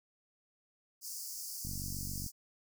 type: high-pass noise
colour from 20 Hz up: pink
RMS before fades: -43 dBFS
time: 1.01-2.32 s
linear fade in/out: 50 ms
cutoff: 4700 Hz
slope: 96 dB/octave
type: click train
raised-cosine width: 5 ms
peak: -31 dBFS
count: 30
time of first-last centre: 1.65-2.263 s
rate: 47.3 Hz
effects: none